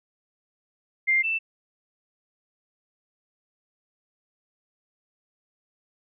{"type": "tone pair in turn", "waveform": "sine", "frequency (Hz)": [2103, 2661], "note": ["C7", "E7"], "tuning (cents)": [8, 16], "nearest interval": "major third", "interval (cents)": 408, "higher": "second", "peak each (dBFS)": [-18, -23], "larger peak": "first", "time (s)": [[1.07, 1.23], [1.23, 1.39]], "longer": "neither", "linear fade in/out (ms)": 20, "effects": []}